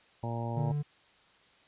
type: harmonic tone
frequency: 116.8 Hz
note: A#2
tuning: 4 cents sharp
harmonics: 1 / 2 / 3 / 4 / 5 / 6 / 7 / 8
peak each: -34 / -40 / -44 / -46 / -42 / -47 / -42 / -44 dBFS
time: 0.23-0.72 s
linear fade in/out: 5 ms
type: tone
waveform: triangle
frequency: 146.83 Hz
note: D3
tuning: in tune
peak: -27 dBFS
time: 0.56-0.83 s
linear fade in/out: 20 ms
effects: white hiss -62 dBFS RMS until 1.67 s + resampled to 8000 Hz